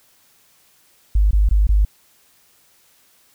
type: tone bursts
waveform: sine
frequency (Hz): 50.9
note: G#1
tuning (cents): -34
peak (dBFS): -11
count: 4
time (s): 1.15-1.85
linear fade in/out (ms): 5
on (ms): 160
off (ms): 20
effects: white hiss -56 dBFS RMS until 3.34 s